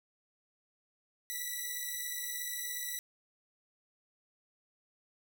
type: beating tone pair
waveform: 5% pulse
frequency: 1951 / 1968 Hz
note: B6 / B6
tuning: -22 / -7 cents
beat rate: 17 Hz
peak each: -30 / -28 dBFS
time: 1.3-2.99 s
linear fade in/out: 0 ms
effects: none